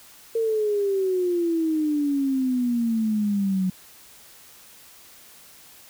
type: exponential sweep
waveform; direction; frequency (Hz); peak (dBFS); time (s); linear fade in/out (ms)
sine; down; 458.9 to 183.7; -20; 0.35-3.7; 5
effects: white hiss -49 dBFS RMS until 5.89 s